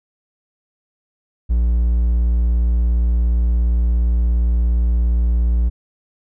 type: tone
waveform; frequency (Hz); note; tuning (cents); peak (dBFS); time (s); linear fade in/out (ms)
triangle; 58.6; A#1; +10; -11; 1.49-5.7; 20
effects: none